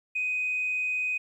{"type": "tone with frequency modulation", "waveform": "sine", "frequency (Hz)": 2502, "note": "D#7", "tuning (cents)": 9, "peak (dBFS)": -25, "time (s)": [0.15, 1.18], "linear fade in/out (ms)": 10, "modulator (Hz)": 74.9, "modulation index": 0.26, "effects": ["tanh soft clip ceiling -21 dBFS", "11-bit"]}